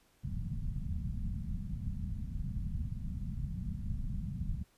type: low-pass noise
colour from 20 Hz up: pink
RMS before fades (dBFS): -37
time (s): 0.23-4.64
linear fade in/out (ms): 20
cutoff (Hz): 210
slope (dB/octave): 48
effects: pink hiss -69 dBFS RMS until 4.77 s + resampled to 32000 Hz